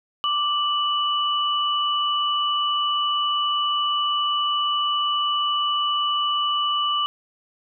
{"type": "tone pair together", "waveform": "sine", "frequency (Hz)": [1174.7, 2960], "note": ["D6", "F#7"], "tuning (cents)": [0, 0], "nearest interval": "octave + major third", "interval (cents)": 1600, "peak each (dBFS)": [-22, -23], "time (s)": [0.24, 7.06], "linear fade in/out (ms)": 0, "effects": []}